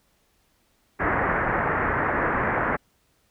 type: low-pass noise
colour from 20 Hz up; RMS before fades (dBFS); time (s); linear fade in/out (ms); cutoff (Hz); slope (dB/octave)
white; -24; 0.99-2.77; 20; 1900; 48
effects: pink hiss -66 dBFS RMS until 3.3 s